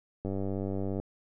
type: click train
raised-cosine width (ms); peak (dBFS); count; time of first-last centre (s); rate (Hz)
2; -21; 74; 0.25-0.999; 97.4
effects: none